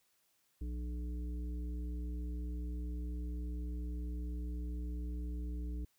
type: harmonic tone with a mistuned harmonic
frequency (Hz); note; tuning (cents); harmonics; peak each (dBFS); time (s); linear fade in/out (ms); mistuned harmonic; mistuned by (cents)
59.9; A#1; +48; 1 / 3 / 5 / 7; -37 / -50 / -49 / -58; 0.61-5.85; 5; 7; +35
effects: white hiss -75 dBFS RMS until 5.98 s